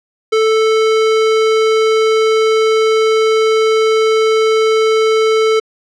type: tone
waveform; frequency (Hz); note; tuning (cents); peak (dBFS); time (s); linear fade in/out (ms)
square; 440; A4; 0; -10; 0.32-5.6; 10
effects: low-pass 5000 Hz 12 dB/octave